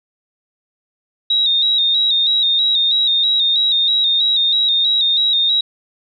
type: tone with vibrato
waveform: sine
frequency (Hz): 3757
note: A#7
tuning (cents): +13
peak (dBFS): -12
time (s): 1.3-5.61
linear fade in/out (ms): 5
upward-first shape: square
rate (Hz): 3.1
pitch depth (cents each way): 44
effects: none